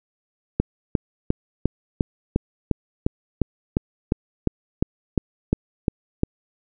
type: click train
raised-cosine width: 3 ms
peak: -5 dBFS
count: 17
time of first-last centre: 0.6-6.234 s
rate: 2.84 Hz
effects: none